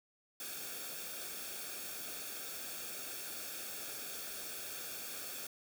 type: noise with comb filter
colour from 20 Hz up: white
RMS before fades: -44 dBFS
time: 0.4-5.47 s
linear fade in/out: 2 ms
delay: 1 ms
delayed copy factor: -0.65
effects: none